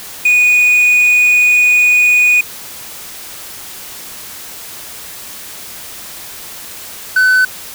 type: tone pair in turn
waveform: triangle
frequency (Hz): 2469 / 1510.3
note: D#7 / F#6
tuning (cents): -14 / +35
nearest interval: major sixth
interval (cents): 851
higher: first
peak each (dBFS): -5 / -5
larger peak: neither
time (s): 0.25-2.41 / 7.16-7.45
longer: first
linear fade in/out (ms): 5
effects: white hiss -30 dBFS RMS until 7.74 s